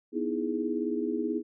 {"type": "chord", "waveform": "sine", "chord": "E major seventh", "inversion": "second", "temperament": "equal", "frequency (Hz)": [246.9, 311.1, 329.6, 415.3], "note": ["B3", "D#4", "E4", "G#4"], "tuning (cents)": [0, 0, 0, 0], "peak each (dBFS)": -33, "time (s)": [0.12, 1.43], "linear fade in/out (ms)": 50, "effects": []}